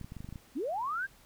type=clicks; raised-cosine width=5 ms; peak=-30 dBFS; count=9; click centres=0.013 / 0.045 / 0.121 / 0.167 / 0.205 / 0.245 / 0.289 / 0.326 / 0.358 s
type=linear sweep; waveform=sine; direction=up; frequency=223.9 to 1638 Hz; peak=-31 dBFS; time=0.55-1.07 s; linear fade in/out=20 ms
effects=pink hiss -60 dBFS RMS until 1.25 s